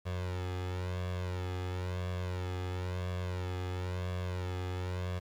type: tone with flanger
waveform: sawtooth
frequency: 90.8 Hz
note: F#2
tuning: 32 cents flat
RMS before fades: -36 dBFS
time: 0.05-5.2 s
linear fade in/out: 20 ms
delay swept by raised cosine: 1.8 to 2.42 ms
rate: 0.98 Hz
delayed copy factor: +1
effects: low-pass 5000 Hz 12 dB/octave + 10-bit